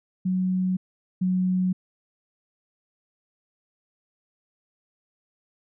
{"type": "tone pair in turn", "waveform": "sine", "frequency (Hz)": [185, 184.14], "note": ["F#3", "F#3"], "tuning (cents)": [0, -8], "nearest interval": "unison", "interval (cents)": 8, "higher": "first", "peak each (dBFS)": [-21, -20], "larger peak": "second", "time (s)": [[0.25, 0.77], [1.21, 1.73]], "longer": "neither", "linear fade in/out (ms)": 10, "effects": []}